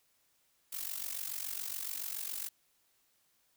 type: noise with amplitude modulation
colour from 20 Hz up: blue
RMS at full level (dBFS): -36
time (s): 0.72-2.49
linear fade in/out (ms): 10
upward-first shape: sine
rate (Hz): 47.1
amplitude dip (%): 80
effects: white hiss -73 dBFS RMS until 3.56 s